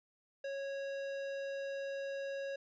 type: tone with tanh clipping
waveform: sine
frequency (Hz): 551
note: C#5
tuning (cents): -11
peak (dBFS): -40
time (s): 0.44-2.56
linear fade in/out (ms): 5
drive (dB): 16
effects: resampled to 16000 Hz